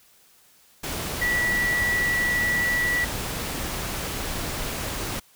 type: tone in noise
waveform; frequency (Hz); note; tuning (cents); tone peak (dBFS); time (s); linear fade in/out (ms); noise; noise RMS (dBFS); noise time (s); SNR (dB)
sine; 1948; B6; -24; -21; 1.21-3.05; 10; pink; -30; 0.83-5.2; +6
effects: white hiss -57 dBFS RMS until 5.35 s